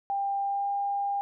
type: tone with pitch glide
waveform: sine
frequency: 795 to 802.4 Hz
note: G5 to G5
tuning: +24 to +40 cents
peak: -26 dBFS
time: 0.1-1.21 s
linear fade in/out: 0 ms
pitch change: +16 cents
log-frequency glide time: 0.42-0.69 s
effects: none